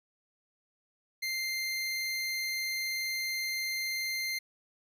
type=tone; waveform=25% pulse; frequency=2093 Hz; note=C7; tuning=in tune; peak=-28 dBFS; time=1.22-4.39 s; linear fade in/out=10 ms; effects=none